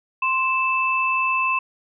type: tone pair together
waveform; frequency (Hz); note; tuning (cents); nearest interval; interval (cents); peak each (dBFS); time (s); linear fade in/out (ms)
sine; 1046.5 / 2637; C6 / E7; 0 / 0; octave + major third; 1600; -21; 0.22-1.59; 5
effects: none